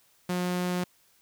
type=tone; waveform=sawtooth; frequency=179.4 Hz; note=F3; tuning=47 cents sharp; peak=-23 dBFS; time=0.29-0.84 s; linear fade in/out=5 ms; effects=white hiss -64 dBFS RMS until 1.21 s